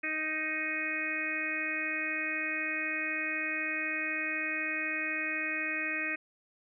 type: harmonic tone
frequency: 312 Hz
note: D#4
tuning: 5 cents sharp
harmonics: 1 / 2 / 4 / 5 / 6 / 7 / 8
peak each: -41 / -45 / -46 / -40 / -36 / -38 / -35 dBFS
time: 0.03-6.16 s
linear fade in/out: 10 ms
effects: none